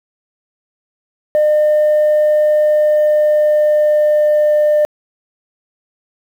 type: tone with pitch glide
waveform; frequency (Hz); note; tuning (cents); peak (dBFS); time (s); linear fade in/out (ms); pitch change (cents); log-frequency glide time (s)
sine; 605 to 600.5; D#5 to D5; -49 to +38; -7; 1.35-4.85; 0; -13; 2.6-4.72
effects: tanh soft clip ceiling -7 dBFS + 7-bit